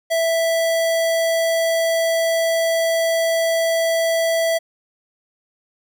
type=tone; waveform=square; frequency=659.3 Hz; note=E5; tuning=in tune; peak=-17 dBFS; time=0.1-4.59 s; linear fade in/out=20 ms; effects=none